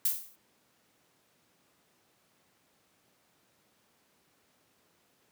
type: noise with exponential decay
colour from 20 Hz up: violet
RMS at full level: -24 dBFS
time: 0.05-0.36 s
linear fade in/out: 5 ms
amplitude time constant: 67 ms
effects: pink hiss -69 dBFS RMS until 5.31 s + high-pass 150 Hz 12 dB/octave